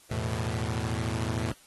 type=chord; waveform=sawtooth; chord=E suspended fourth; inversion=none; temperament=equal; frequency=82.41 / 110 / 123.47 Hz; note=E2 / A2 / B2; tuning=0 / 0 / 0 cents; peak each=-30 / -27 / -30 dBFS; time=0.11-1.52 s; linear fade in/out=5 ms; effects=white hiss -57 dBFS RMS until 1.66 s + AAC 32 kbps